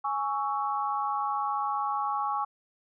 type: chord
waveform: sine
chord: C# minor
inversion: second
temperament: equal with one note detuned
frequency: 830.6 / 1115.2 / 1318.5 Hz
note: G#5 / C#6 / E6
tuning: 0 / +10 / 0 cents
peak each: -30 / -30 / -36 dBFS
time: 0.04-2.45 s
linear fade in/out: 10 ms
effects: none